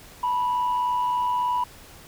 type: tone pair together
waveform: sine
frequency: 879 / 982.3 Hz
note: A5 / B5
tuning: -2 / -10 cents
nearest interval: major second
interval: 192 cents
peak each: -30 / -20 dBFS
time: 0.23-1.64 s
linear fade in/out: 5 ms
effects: tanh soft clip ceiling -18 dBFS + pink hiss -47 dBFS RMS until 2.07 s